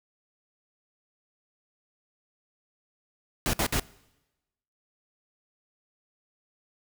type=noise bursts; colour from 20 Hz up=pink; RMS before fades=-26 dBFS; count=3; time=3.46-3.797 s; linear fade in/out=0 ms; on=73 ms; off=59 ms; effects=noise-tail reverb RT60 1.0 s tail -22 dB re dry